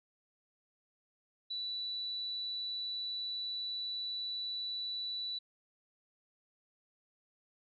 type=tone; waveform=sine; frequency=3956 Hz; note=B7; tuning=2 cents sharp; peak=-36 dBFS; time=1.5-5.39 s; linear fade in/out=10 ms; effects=none

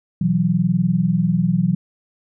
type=chord; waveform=sine; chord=B suspended fourth; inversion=none; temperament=equal; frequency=123.47 / 164.81 / 185 Hz; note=B2 / E3 / F#3; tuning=0 / 0 / 0 cents; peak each=-24 / -18 / -18 dBFS; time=0.21-1.75 s; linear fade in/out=5 ms; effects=none

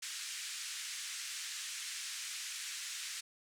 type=band-pass noise; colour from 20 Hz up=white; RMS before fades=-43 dBFS; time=0.02-3.21 s; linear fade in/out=10 ms; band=1600 to 8400 Hz; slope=24 dB/octave; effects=none

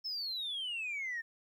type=exponential sweep; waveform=sine; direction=down; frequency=5320 to 1797 Hz; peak=-34 dBFS; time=0.04-1.22 s; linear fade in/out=20 ms; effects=tanh soft clip ceiling -33 dBFS + 12-bit

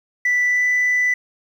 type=tone with pitch glide; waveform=sine; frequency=1975 to 1987.6 Hz; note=B6 to B6; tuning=0 to +11 cents; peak=-13 dBFS; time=0.25-1.14 s; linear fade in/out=5 ms; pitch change=+11 cents; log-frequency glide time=0.46-0.65 s; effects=tanh soft clip ceiling -13 dBFS + 8-bit

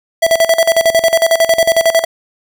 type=tone with tremolo; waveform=square; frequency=659.3 Hz; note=E5; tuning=in tune; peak=-7 dBFS; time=0.22-2.05 s; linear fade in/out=10 ms; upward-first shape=square; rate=11 Hz; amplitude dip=80%; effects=none

